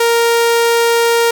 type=tone; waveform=sawtooth; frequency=466.2 Hz; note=A#4; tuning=in tune; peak=-6 dBFS; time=0-1.31 s; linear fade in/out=5 ms; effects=none